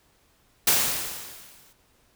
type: noise with exponential decay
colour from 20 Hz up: white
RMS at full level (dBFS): -18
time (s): 0.67-1.73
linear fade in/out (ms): 5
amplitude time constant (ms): 230
effects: pink hiss -63 dBFS RMS until 2.15 s